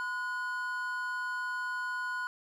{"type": "tone pair together", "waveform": "triangle", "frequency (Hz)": [1017.3, 1455], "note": ["C6", "F#6"], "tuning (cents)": [-49, -29], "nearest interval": "tritone", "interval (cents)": 620, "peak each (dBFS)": [-36, -32], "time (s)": [0, 2.27], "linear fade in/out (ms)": 0, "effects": []}